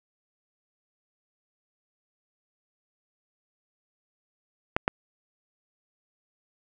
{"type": "clicks", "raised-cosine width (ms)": 0.5, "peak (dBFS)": -7, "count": 2, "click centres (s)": [4.765, 4.879], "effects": []}